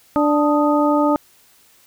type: harmonic tone with a mistuned harmonic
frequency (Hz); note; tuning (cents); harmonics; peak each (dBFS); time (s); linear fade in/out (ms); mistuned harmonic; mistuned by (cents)
294.5; D4; +5; 1 / 2 / 3 / 4; -16 / -19 / -21 / -22; 0.16-1.16; 0; 4; +95
effects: white hiss -53 dBFS RMS until 1.86 s